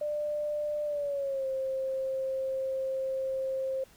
sine tone with pitch glide, 595 to 530.1 Hz, D5 to C5, +22 to +23 cents, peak -29 dBFS, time 0.01-3.84 s, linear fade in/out 5 ms, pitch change -199 cents, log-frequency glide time 0.85-1.47 s, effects pink hiss -59 dBFS RMS until 3.96 s

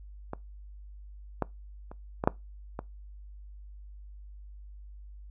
clicks, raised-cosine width 1 ms, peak -20 / -13 / -29 / -15 / -6 / -20 dBFS, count 6, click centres 0.334 / 1.423 / 1.915 / 2.239 / 2.275 / 2.791 s, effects noise-tail reverb RT60 0.2 s tail -22 dB re dry + added 50 Hz sine -44 dBFS peak until 5.3 s

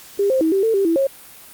sine tone with pitch steps, 400.9 / 525 / 320.5 / 388.8 / 448.7 / 393.2 / 331 / 544 Hz, G4 / C5 / E4 / G4 / A4 / G4 / E4 / C#5, +39 / +6 / -49 / -14 / +34 / +5 / +7 / -33 cents, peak -14 dBFS, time 0.19-1.07 s, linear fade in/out 5 ms, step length 110 ms, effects white hiss -42 dBFS RMS until 1.53 s + Opus 48 kbps

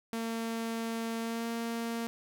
sawtooth tone with pitch glide, 227.8 to 231.1 Hz, A#3 to A#3, -40 to -15 cents, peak -29 dBFS, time 0.13-2.07 s, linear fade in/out 0 ms, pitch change +25 cents, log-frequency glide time 1.2-1.47 s, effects none

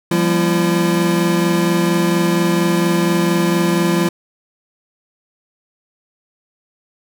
square tone cluster, 172.9 / 197.2 / 240 / 339.8 Hz, F3 / G3 / B3 / F4, -17 / +11 / -49 / -47 cents, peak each -18 / -21 / -27 / -18 dBFS, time 0.11-4.09 s, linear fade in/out 5 ms, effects none

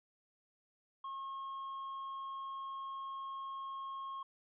triangle tone, 1082 Hz, C#6, 42 cents flat, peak -39 dBFS, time 1.04-4.23 s, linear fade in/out 5 ms, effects resampled to 11025 Hz

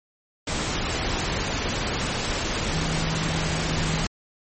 sine tone in noise, 160 Hz, D#3, 49 cents sharp, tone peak -27 dBFS, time 2.74-4.05 s, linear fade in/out 5 ms, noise pink, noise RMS -26 dBFS, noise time 0.47-4.07 s, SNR -4 dB, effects MP3 32 kbps

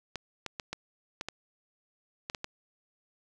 clicks, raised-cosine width 0.2 ms, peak -18 dBFS, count 9, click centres 0.157 / 0.463 / 0.598 / 0.73 / 1.211 / 1.286 / 2.299 / 2.348 / 2.444 s, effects none

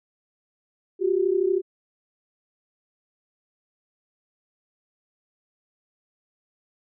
sine tone pair together, 359.4 / 392 Hz, F4 / G4, +50 / 0 cents, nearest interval major second, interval 150 cents, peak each -22 dBFS, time 0.99-1.62 s, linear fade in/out 50 ms, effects none

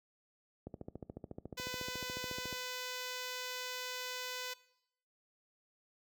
click train, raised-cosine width 2 ms, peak -30 dBFS, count 27, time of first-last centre 0.67-2.527 s, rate 14 Hz
5% pulse tone, 502 Hz, B4, 28 cents sharp, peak -28 dBFS, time 1.57-4.54 s, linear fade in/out 10 ms
effects noise-tail reverb RT60 0.8 s tail -21 dB re dry + high-pass 60 Hz 12 dB/octave

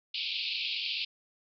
pink band-pass noise, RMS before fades -34 dBFS, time 0.14-1.05 s, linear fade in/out 5 ms, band 2400 to 4800 Hz, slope 96 dB/octave, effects none

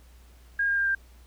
sine tone with pitch steps, 1625 / 1611.9 / 1598.9 / 1586.1 Hz, G#6 / G6 / G6 / G6, -38 / +48 / +34 / +20 cents, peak -22 dBFS, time 0.59-0.95 s, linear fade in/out 5 ms, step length 90 ms, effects added 60 Hz sine -50 dBFS peak until 1.26 s + pink hiss -60 dBFS RMS until 1.26 s

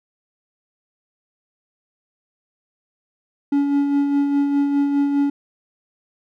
triangle tone with tremolo, 283.2 Hz, C#4, 37 cents sharp, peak -12 dBFS, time 3.52-5.3 s, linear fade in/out 5 ms, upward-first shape sine, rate 4.9 Hz, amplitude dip 40%, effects none

